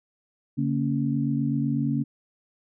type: tone cluster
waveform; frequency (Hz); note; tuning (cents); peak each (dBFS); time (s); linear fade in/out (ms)
sine; 142.2 / 229.5 / 277.9; C#3 / A#3 / C#4; +45 / -27 / +4; -26 / -27 / -27; 0.57-2.04; 20
effects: none